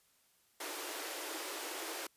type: high-pass noise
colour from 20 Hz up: pink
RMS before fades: -42 dBFS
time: 0.6-2.07 s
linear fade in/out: 5 ms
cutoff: 300 Hz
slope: 96 dB/octave
effects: white hiss -71 dBFS RMS until 2.16 s + resampled to 32000 Hz